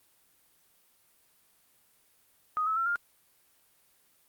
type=tone with pitch steps; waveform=sine; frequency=1248 / 1298 / 1350 / 1404.1 Hz; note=D#6 / E6 / E6 / F6; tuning=+5 / -27 / +41 / +9 cents; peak=-26 dBFS; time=2.57-2.958 s; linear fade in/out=0 ms; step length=97 ms; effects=white hiss -66 dBFS RMS until 4.28 s + Opus 32 kbps